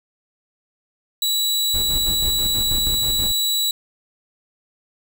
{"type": "tone", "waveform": "sawtooth", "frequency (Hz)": 3919, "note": "B7", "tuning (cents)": -14, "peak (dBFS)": -15, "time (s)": [1.22, 3.71], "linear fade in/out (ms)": 2}
{"type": "noise with tremolo", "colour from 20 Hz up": "brown", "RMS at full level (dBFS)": -26, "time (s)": [1.74, 3.32], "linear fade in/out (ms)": 5, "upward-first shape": "square", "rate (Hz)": 6.2, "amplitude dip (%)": 55}
{"effects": []}